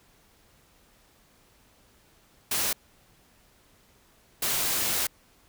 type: noise bursts at uneven times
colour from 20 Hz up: white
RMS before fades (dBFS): -27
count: 2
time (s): 2.51-2.73 / 4.42-5.07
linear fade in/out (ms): 5
effects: pink hiss -61 dBFS RMS until 5.48 s